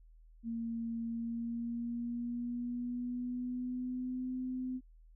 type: tone with pitch glide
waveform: sine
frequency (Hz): 230 to 255.2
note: A#3 to C4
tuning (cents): -23 to -43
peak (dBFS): -35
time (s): 0.43-4.81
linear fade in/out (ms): 50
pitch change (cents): +180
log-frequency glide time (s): 1.04-4.33
effects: added 40 Hz sine -56 dBFS peak until 5.15 s